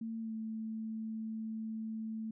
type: tone with pitch glide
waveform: sine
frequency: 225.5 to 220.9 Hz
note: A3 to A3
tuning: +43 to +7 cents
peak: -37 dBFS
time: 0.01-2.31 s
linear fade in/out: 5 ms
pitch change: -36 cents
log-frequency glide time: 0.2-0.33 s
effects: none